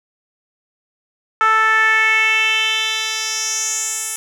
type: tone with band-pass filter sweep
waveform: 10% pulse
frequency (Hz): 440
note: A4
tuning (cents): 0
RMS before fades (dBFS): -17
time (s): 1.41-4.16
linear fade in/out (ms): 0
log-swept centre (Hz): 1300 to 9200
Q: 3.3
effects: none